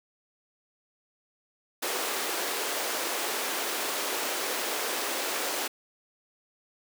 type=high-pass noise; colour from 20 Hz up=pink; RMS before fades=-31 dBFS; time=1.82-5.68 s; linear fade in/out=10 ms; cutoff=350 Hz; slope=24 dB/octave; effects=none

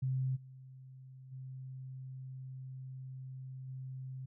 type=tone with level steps; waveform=sine; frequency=130.81 Hz; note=C3; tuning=in tune; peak=-31 / -50 / -43 / -41 dBFS; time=0.02-4.26 s; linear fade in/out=10 ms; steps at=0.35 / 1.31 / 3.67 s; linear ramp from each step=20 ms; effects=none

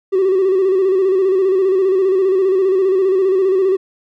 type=tone with vibrato; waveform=triangle; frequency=379.9 Hz; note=F#4; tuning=46 cents sharp; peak=-8 dBFS; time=0.12-3.77 s; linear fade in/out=20 ms; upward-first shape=square; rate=15 Hz; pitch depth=48 cents each way; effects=tanh soft clip ceiling -7 dBFS

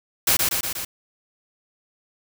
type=noise with echo; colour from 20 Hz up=white; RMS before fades=-18 dBFS; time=0.27-0.37 s; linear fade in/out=5 ms; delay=120 ms; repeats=4; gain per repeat=-3 dB; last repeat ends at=0.85 s; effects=none

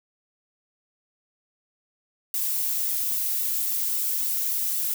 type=noise with flanger; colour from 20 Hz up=violet; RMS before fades=-26 dBFS; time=2.34-4.94 s; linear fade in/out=2 ms; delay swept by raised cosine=1.2 to 2.6 ms; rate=3.7 Hz; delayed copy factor=-0.6; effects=none

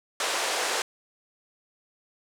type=band-pass noise; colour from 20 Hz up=pink; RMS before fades=-28 dBFS; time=0.2-0.82 s; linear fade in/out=2 ms; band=440 to 9300 Hz; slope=24 dB/octave; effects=none

